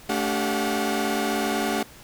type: tone cluster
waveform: sawtooth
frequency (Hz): 218.5 / 286 / 386.6 / 724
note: A3 / D4 / G4 / F#5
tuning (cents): -12 / -46 / -24 / -38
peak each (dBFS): -24 / -25 / -25 / -25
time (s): 0.09-1.83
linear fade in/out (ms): 5
effects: pink hiss -47 dBFS RMS until 2.03 s